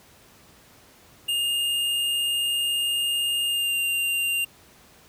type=tone with pitch glide; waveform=square; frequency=2827 to 2785 Hz; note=F7 to F7; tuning=+20 to -5 cents; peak=-23 dBFS; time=1.28-4.45 s; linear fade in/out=10 ms; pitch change=-25 cents; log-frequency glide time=3.47-3.77 s; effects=pink hiss -53 dBFS RMS until 5.08 s + high-pass 60 Hz 12 dB/octave